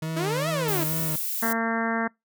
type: tone with vibrato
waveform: 40% pulse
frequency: 156.3 Hz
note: D#3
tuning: 8 cents sharp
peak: -27 dBFS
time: 0.02-1.16 s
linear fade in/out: 5 ms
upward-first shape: sine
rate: 2.3 Hz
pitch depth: 56 cents each way
type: exponential two-way sweep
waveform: sawtooth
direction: up then down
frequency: 310.4 to 676 to 310.4 Hz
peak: -22 dBFS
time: 0.16-0.84 s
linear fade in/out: 10 ms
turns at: 0.49 s
type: noise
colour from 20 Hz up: violet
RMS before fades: -29 dBFS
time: 0.68-1.53 s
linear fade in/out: 5 ms
type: harmonic tone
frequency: 227.5 Hz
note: A#3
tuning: 42 cents flat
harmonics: 1 / 2 / 3 / 4 / 5 / 6 / 7 / 8 / 9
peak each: -27 / -33 / -32 / -33 / -34 / -34 / -32 / -33 / -39 dBFS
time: 1.42-2.08 s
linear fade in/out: 10 ms
effects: noise-tail reverb RT60 0.2 s tail -26 dB re dry